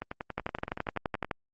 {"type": "two click trains", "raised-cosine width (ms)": 0.5, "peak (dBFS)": [-15, -20], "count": [12, 14], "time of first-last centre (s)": [[0.38, 1.312], [0.02, 1.246]], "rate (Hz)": [11.8, 10.6], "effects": ["Opus 32 kbps"]}